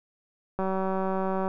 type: click train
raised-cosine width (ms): 1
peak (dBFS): -16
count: 170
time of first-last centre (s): 0.59-1.479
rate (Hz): 190
effects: none